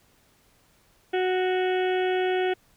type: harmonic tone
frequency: 369.3 Hz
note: F#4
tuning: 3 cents flat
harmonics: 1 / 2 / 4 / 5 / 6 / 7 / 8 / 9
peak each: -23 / -29 / -35 / -37 / -39 / -40 / -41 / -42 dBFS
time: 1.13-2.54 s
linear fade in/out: 10 ms
effects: pink hiss -62 dBFS RMS until 2.76 s